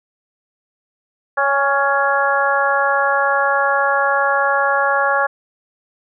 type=harmonic tone with a mistuned harmonic; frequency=278.8 Hz; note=C#4; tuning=10 cents sharp; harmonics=2 / 3 / 4 / 5 / 6; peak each=-20 / -20 / -20 / -20 / -20 dBFS; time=1.37-5.27 s; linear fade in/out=10 ms; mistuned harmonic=3; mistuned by=-19 cents; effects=none